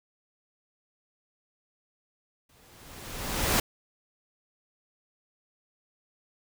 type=noise with exponential growth; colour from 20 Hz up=pink; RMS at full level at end=-22 dBFS; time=2.49-3.6 s; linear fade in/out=5 ms; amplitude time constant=240 ms; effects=none